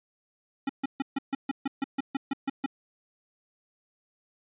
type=tone bursts; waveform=square; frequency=273 Hz; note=C#4; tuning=26 cents flat; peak=-26 dBFS; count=13; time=0.67-2.662 s; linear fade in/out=5 ms; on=24 ms; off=140 ms; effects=resampled to 8000 Hz